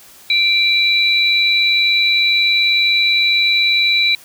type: tone pair together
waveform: sine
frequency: 2349 / 3941 Hz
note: D7 / B7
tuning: 0 / -4 cents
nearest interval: major sixth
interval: 896 cents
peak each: -14 dBFS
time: 0.3-4.15 s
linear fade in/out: 2 ms
effects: white hiss -43 dBFS RMS until 4.24 s